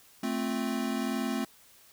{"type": "chord", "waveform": "square", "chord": "F major", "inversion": "first", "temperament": "equal", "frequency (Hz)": [220, 261.6, 349.2], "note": ["A3", "C4", "F4"], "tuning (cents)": [0, 0, 0], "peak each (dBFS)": [-33, -33, -39], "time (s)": [0.23, 1.45], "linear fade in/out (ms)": 5, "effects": ["white hiss -58 dBFS RMS until 1.92 s"]}